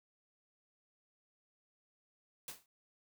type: noise with exponential decay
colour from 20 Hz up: white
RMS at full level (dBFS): -41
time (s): 2.48-2.66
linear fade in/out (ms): 2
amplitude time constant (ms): 39
effects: none